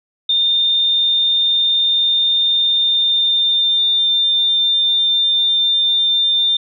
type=tone with pitch glide; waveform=sine; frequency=3621 to 3598 Hz; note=A7 to A7; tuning=+49 to +38 cents; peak=-12 dBFS; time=0.29-6.57 s; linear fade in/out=5 ms; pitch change=-11 cents; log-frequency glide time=2.57-4.01 s; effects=none